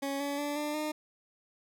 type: tone with pitch steps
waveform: 20% pulse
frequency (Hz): 277.2 / 283.8 / 290.6 / 297.6 / 304.7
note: C#4 / C#4 / D4 / D4 / D#4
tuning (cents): 0 / +41 / -18 / +23 / -36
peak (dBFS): -27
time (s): 0.02-0.92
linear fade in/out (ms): 10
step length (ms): 180
effects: none